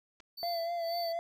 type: clicks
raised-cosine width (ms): 0.2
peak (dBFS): -36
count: 2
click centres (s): 0.201 / 0.204
type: tone with tremolo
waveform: square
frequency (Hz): 4537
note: C#8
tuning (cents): +39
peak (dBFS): -38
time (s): 0.37-1.13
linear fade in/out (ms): 10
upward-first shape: sine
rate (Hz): 2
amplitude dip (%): 90
type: tone with vibrato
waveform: triangle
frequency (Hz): 680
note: F5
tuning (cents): -46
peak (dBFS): -30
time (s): 0.43-1.19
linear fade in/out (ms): 0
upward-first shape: sine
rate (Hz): 4.1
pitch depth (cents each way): 36
effects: none